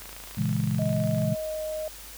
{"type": "click train", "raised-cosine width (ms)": 0.3, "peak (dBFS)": -27, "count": 34, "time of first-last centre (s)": [0.02, 1.22], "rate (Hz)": 27.5}
{"type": "chord", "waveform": "sine", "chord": "A# half-diminished seventh", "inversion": "none", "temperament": "equal", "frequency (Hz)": [116.54, 138.59, 164.81, 207.7], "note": ["A#2", "C#3", "E3", "G#3"], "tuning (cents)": [0, 0, 0, 0], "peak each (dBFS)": -29, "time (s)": [0.37, 1.35], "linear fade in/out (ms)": 10}
{"type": "tone with pitch glide", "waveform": "sine", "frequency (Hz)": [630, 621.7], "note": ["D#5", "D#5"], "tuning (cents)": [21, -2], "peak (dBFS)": -29, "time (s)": [0.79, 1.88], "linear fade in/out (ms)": 2, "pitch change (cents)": -23, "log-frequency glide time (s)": [1.22, 1.61]}
{"effects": ["added 50 Hz sine -48 dBFS peak until 2.17 s", "white hiss -44 dBFS RMS until 2.17 s"]}